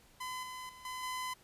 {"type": "tone with level steps", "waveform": "sawtooth", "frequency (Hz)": 1015, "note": "B5", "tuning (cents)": 47, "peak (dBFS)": [-35, -39, -48, -36, -33], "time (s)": [0.2, 1.34], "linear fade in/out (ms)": 10, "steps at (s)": [0.43, 0.69, 0.85, 1.03], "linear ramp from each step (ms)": 2, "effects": ["pink hiss -63 dBFS RMS until 1.43 s", "resampled to 32000 Hz"]}